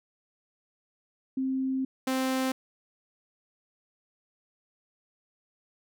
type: tone pair in turn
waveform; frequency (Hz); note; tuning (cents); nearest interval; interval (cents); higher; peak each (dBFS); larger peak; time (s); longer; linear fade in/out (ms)
sine / sawtooth; 263.7 / 261.4; C4 / C4; +14 / -1; unison; 15; first; -26 / -22; second; 1.37-1.85 / 2.07-2.52; first; 5
effects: none